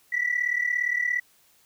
sine tone pair together, 1939.7 / 1977 Hz, B6 / B6, -32 / +1 cents, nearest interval unison, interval 33 cents, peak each -25 dBFS, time 0.12-1.2 s, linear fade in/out 10 ms, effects tanh soft clip ceiling -16 dBFS + white hiss -61 dBFS RMS until 1.65 s

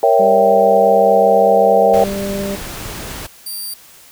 sine chord, A# diminished seventh, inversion none, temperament equal, 466.2 / 554.4 / 659.3 / 784 Hz, A#4 / C#5 / E5 / G5, 0 / 0 / 0 / 0 cents, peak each -14 dBFS, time 0.03-2.04 s, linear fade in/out 2 ms
harmonic tone, 198 Hz, G3, 18 cents sharp, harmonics 1 / 2 / 3, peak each -22 / -25 / -24 dBFS, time 0.19-2.56 s, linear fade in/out 10 ms
pink noise, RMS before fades -28 dBFS, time 1.93-3.27 s, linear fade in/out 10 ms
5% pulse tone, 4699 Hz, D8, in tune, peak -17 dBFS, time 3.46-3.74 s, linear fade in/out 5 ms
effects white hiss -43 dBFS RMS until 4.11 s

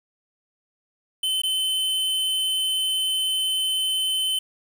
square tone with dropouts, 3058 Hz, G7, 44 cents flat, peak -22 dBFS, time 1.23-4.39 s, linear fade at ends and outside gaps 5 ms, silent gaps 1.419-1.434 s, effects 8-bit

